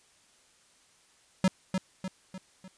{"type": "tone with echo", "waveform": "square", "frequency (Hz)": 187.7, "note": "F#3", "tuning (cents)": 25, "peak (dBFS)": -21, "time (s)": [1.44, 1.48], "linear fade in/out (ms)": 2, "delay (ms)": 300, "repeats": 4, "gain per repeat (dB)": -6, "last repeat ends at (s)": 2.68, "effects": ["white hiss -63 dBFS RMS until 2.77 s", "resampled to 22050 Hz"]}